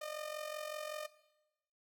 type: tone with amplitude modulation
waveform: sawtooth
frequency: 608 Hz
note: D#5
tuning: 40 cents flat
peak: -34 dBFS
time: 0.01-1.07 s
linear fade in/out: 10 ms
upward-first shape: sine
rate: 45.3 Hz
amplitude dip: 70%
effects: noise-tail reverb RT60 1.0 s tail -18 dB re dry